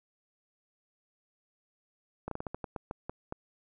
slowing click train, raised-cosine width 1 ms, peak -22 dBFS, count 11, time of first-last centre 2.28-3.324 s, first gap 33 ms, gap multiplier 1.24, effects none

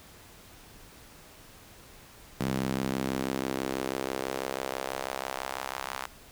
sawtooth tone with high-pass filter sweep, 66.1 Hz, C2, 18 cents sharp, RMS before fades -33 dBFS, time 2.4-6.06 s, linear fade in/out 5 ms, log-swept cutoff 170 to 1000 Hz, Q 1.5, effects pink hiss -52 dBFS RMS until 6.31 s

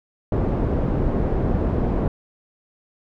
pink low-pass noise, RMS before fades -21 dBFS, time 0.32-2.08 s, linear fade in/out 2 ms, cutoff 550 Hz, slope 12 dB/octave, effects none

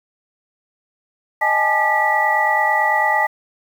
sine tone cluster, 620 / 816 / 865 / 1198 / 1949 Hz, D#5 / G#5 / A5 / D6 / B6, -6 / -31 / -30 / +34 / -23 cents, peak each -25 / -22 / -18 / -26 / -18 dBFS, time 1.41-3.27 s, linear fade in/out 10 ms, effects 7-bit

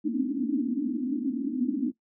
white band-pass noise, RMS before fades -28 dBFS, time 0.04-1.92 s, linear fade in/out 20 ms, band 230 to 300 Hz, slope 96 dB/octave, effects noise-tail reverb RT60 0.1 s tail -17 dB re dry

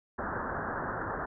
white low-pass noise, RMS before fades -35 dBFS, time 0.18-1.26 s, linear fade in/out 10 ms, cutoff 1700 Hz, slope 96 dB/octave, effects none

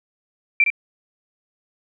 sine tone with echo, 2349 Hz, D7, in tune, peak -11 dBFS, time 0.6-0.64 s, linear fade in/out 2 ms, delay 62 ms, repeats 1, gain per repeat -5 dB, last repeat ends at 0.702 s, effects none

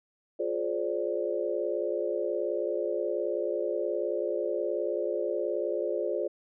sine chord, D half-diminished seventh, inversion first, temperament just, 352.4 / 422.9 / 528.6 / 587.3 Hz, F4 / Ab4 / C5 / D5, +16 / +31 / +18 / 0 cents, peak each -33 dBFS, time 0.39-6.28 s, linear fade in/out 10 ms, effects none

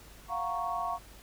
sine chord, Gb major seventh, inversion third, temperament equal, 698.5 / 740 / 932.3 / 1108.7 Hz, F5 / Gb5 / Bb5 / Db6, 0 / 0 / 0 / 0 cents, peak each -35 / -39 / -38 / -34 dBFS, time 0.28-0.99 s, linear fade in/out 50 ms, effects added 50 Hz sine -54 dBFS peak until 1.22 s + pink hiss -54 dBFS RMS until 1.22 s

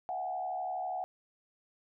sine tone with frequency modulation, 740 Hz, F#5, in tune, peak -33 dBFS, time 0.09-1.04 s, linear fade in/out 0 ms, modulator 72.2 Hz, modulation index 0.82, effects none

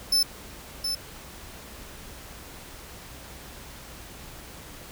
40% pulse tone with echo, 5274 Hz, E8, in tune, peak -18 dBFS, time 0.12-0.23 s, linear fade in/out 5 ms, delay 720 ms, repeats 1, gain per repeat -7 dB, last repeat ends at 0.95 s, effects added 60 Hz sine -51 dBFS peak until 4.91 s + pink hiss -44 dBFS RMS until 4.91 s

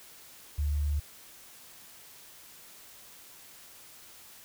sine tone, 73.42 Hz, D2, in tune, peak -26 dBFS, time 0.58-1 s, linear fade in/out 10 ms, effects white hiss -52 dBFS RMS until 4.44 s

